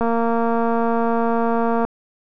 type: click train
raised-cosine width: 1 ms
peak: -8 dBFS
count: 426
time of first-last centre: 0.01-1.85 s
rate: 231 Hz
effects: none